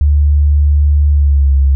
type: tone with pitch glide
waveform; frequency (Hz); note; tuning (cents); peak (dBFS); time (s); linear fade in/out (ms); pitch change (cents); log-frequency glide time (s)
sine; 73 to 68.51; D2 to C#2; -10 to -20; -6; 0.01-1.75; 0; -110; 1.11-1.53
effects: none